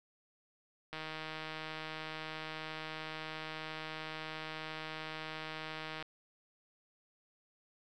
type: click train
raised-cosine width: 0.3 ms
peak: -26 dBFS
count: 801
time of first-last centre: 0.93-6.026 s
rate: 157 Hz
effects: none